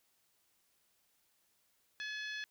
harmonic tone, 853 Hz, G#5, 46 cents sharp, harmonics 2 / 3 / 4 / 5 / 6 / 7, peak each -41 / -48 / -47 / -51 / -57 / -58 dBFS, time 2-2.44 s, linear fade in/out 0 ms, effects white hiss -75 dBFS RMS until 2.5 s

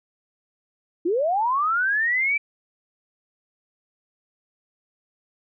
sine linear sweep, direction up, 314.9 to 2345 Hz, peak -19 dBFS, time 1.05-2.38 s, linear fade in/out 10 ms, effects none

